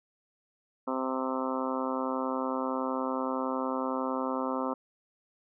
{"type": "harmonic tone", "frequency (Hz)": 130.81, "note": "C3", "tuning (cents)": 0, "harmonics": [2, 3, 4, 5, 6, 7, 8, 9, 10], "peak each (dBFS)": [-33, -40, -35, -41, -42, -38, -38, -40, -40], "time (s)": [0.87, 4.74], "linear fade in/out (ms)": 10, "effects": []}